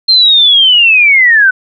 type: linear sweep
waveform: sine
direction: down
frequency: 4197 to 1483 Hz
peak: -3 dBFS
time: 0.08-1.51 s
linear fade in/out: 10 ms
effects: none